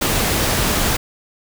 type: noise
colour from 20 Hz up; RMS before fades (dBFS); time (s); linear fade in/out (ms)
pink; -18; 0.01-0.97; 10
effects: none